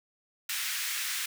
pink high-pass noise, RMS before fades -33 dBFS, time 0.49-1.26 s, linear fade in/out 5 ms, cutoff 1600 Hz, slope 24 dB/octave, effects none

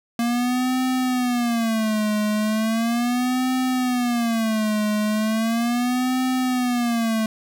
square tone with vibrato, 232.9 Hz, A#3, 1 cent flat, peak -20 dBFS, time 0.19-7.26 s, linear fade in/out 2 ms, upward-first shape sine, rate 0.37 Hz, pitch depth 170 cents each way, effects none

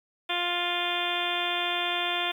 harmonic tone, 350.8 Hz, F4, 8 cents sharp, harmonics 1 / 2 / 3 / 4 / 5 / 6 / 7 / 8 / 9 / 10, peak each -37 / -33 / -36 / -37 / -37 / -38 / -34 / -38 / -35 / -32 dBFS, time 0.29-2.32 s, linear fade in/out 10 ms, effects 9-bit

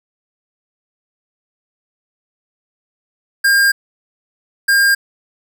square tone pair in turn, 1608 / 1608 Hz, G6 / G6, +44 / +44 cents, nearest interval unison, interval 0 cents, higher neither, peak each -10 dBFS, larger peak neither, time 3.44-3.72 / 4.68-4.95 s, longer first, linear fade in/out 10 ms, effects none

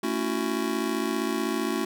square chord, F# minor seventh, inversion first, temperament just, 222 / 277.5 / 333 / 370 Hz, A3 / C#4 / E4 / F#4, +16 / +2 / +18 / 0 cents, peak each -32 dBFS, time 0.03-1.85 s, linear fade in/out 5 ms, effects none

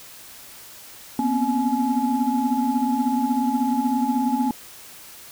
sine tone cluster, 238.2 / 250.9 / 267.4 / 848 Hz, A#3 / B3 / C4 / G#5, +38 / +28 / +38 / +36 cents, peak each -24 dBFS, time 1.19-4.51 s, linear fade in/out 2 ms, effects tanh soft clip ceiling -10 dBFS + white hiss -43 dBFS RMS until 5.31 s

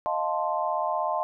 sine chord, F dominant seventh, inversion third, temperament equal, 622.3 / 698.5 / 880 / 1046.5 Hz, Eb5 / F5 / A5 / C6, 0 / 0 / 0 / 0 cents, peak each -30 dBFS, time 0.06-1.23 s, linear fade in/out 0 ms, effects none

